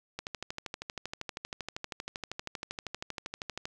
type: click train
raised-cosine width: 0.2 ms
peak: -19 dBFS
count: 45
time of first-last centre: 0.19-3.655 s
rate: 12.7 Hz
effects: none